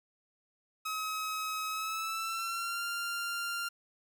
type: tone with pitch glide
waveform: sawtooth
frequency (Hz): 1276 to 1391.5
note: D#6 to F6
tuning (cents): +43 to -7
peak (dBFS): -30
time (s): 0.85-3.69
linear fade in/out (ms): 10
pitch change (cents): +150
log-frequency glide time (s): 1.69-2.84
effects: none